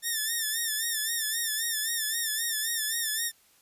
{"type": "tone with vibrato", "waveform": "5% pulse", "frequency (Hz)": 1792, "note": "A6", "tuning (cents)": 31, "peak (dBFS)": -17, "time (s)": [0.02, 3.32], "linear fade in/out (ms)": 50, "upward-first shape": "sine", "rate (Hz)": 3.8, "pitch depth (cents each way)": 78, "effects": ["white hiss -62 dBFS RMS until 3.61 s", "resampled to 32000 Hz"]}